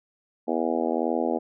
harmonic tone, 82 Hz, E2, 9 cents flat, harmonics 3 / 4 / 5 / 6 / 7 / 8 / 9 / 10, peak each -29 / -29 / -31 / -30 / -33 / -32 / -33 / -35 dBFS, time 0.47-1.39 s, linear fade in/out 20 ms, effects none

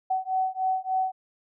sine beating tone pair, 752 / 755.4 Hz, F#5 / F#5, +28 / +36 cents, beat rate 3.4 Hz, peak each -27 dBFS, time 0.1-1.12 s, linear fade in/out 10 ms, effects none

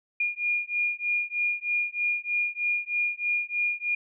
sine beating tone pair, 2424 / 2427.2 Hz, D#7 / D#7, -46 / -44 cents, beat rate 3.2 Hz, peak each -28 dBFS, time 0.2-3.95 s, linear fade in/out 5 ms, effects none

